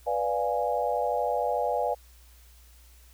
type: chord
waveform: sine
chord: B diminished seventh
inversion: none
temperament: equal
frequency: 493.9 / 587.3 / 698.5 / 830.6 Hz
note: B4 / D5 / F5 / Ab5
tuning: 0 / 0 / 0 / 0 cents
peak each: -30 dBFS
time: 0.06-1.95 s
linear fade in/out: 20 ms
effects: added 60 Hz sine -52 dBFS peak until 3.13 s + white hiss -59 dBFS RMS until 3.13 s